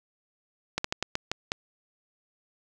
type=slowing click train; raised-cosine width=0.2 ms; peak=-10 dBFS; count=7; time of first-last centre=0.78-1.519 s; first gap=64 ms; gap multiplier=1.26; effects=none